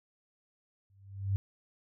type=tone with exponential growth; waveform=sine; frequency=98 Hz; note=G2; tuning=in tune; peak=-24 dBFS; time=0.9-1.36 s; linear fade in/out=0 ms; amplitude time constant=99 ms; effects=none